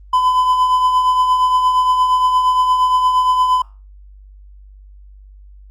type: tone with tremolo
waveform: triangle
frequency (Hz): 1010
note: B5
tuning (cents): +39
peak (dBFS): -7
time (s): 0.13-3.62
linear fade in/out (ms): 5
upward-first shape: triangle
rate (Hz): 8.6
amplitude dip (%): 50
effects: added 49 Hz sine -38 dBFS peak until 5.7 s + Opus 32 kbps

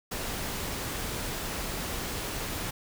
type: noise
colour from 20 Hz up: pink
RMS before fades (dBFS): -34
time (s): 0.11-2.71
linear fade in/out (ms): 10
effects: none

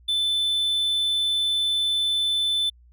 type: tone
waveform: triangle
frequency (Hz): 3520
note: A7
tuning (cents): 0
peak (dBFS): -19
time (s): 0.08-2.7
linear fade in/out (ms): 10
effects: added 60 Hz sine -50 dBFS peak until 2.92 s

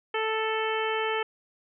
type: harmonic tone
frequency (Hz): 440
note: A4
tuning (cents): 0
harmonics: 1 / 2 / 3 / 4 / 5 / 6 / 7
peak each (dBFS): -29 / -32 / -34 / -35 / -36 / -37 / -37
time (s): 0.14-1.23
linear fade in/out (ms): 5
effects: none

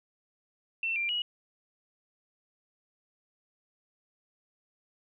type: tone with pitch steps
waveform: sine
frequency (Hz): 2690 / 2374 / 2908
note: E7 / D7 / F#7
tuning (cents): +34 / +18 / -31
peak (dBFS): -28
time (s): 0.83-1.22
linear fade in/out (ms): 2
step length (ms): 130
effects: none

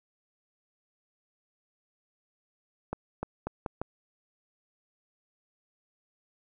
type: accelerating click train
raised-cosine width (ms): 1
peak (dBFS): -18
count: 5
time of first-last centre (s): 2.93-3.816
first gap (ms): 300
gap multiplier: 0.8
effects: none

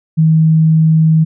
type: tone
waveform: sine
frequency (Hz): 159.2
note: D#3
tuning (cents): +40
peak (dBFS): -6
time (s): 0.17-1.25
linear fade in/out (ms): 20
effects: none

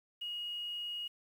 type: tone with quantisation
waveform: sine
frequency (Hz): 2881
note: F#7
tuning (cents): -47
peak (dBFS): -37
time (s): 0.21-1.08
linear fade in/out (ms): 10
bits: 10
effects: none

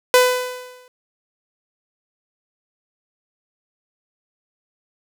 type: tone with exponential decay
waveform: sawtooth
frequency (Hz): 501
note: B4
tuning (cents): +25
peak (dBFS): -4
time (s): 0.14-0.88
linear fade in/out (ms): 1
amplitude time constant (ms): 160
effects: none

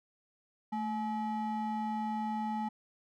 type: ring-modulated tone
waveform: triangle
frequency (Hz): 535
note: C5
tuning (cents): +38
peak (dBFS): -27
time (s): 0.72-2.69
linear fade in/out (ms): 10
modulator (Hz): 315
effects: none

